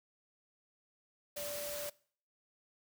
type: tone in noise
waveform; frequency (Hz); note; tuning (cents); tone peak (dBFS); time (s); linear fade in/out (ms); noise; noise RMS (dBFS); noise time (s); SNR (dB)
sine; 583; D5; -13; -41; 1.36-1.9; 10; white; -43; 1.36-1.9; -1
effects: noise-tail reverb RT60 0.5 s tail -22 dB re dry